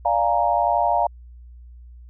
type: chord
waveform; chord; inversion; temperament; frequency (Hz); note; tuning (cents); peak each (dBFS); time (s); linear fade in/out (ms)
sine; Bb dominant seventh; first; equal; 587.3 / 698.5 / 830.6 / 932.3; D5 / F5 / Ab5 / Bb5; 0 / 0 / 0 / 0; -25 / -20 / -24 / -22; 0.05-1.07; 5
effects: added 60 Hz sine -40 dBFS peak until 2.09 s